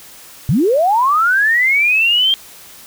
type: linear sweep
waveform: sine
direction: up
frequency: 110 to 3209 Hz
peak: -10 dBFS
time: 0.49-2.34 s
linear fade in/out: 0 ms
effects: white hiss -39 dBFS RMS until 2.86 s